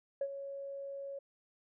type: tone with ADSR envelope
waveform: sine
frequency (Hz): 554.4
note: C#5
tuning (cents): 0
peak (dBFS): -29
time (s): 0.21-1.19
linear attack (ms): 4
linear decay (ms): 60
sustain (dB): -11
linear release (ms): 7
effects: tanh soft clip ceiling -27 dBFS